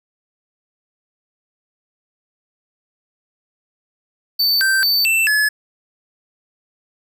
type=tone with pitch steps; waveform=square; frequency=4544 / 1561 / 4549 / 2670 / 1708 Hz; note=C#8 / G6 / C#8 / E7 / G#6; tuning=+42 / -8 / +44 / +22 / +48 cents; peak=-14 dBFS; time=4.39-5.49 s; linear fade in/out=10 ms; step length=220 ms; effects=none